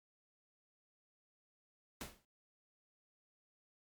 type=noise with exponential decay; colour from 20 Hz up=pink; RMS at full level=-42 dBFS; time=2.01-2.25 s; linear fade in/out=1 ms; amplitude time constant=51 ms; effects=MP3 96 kbps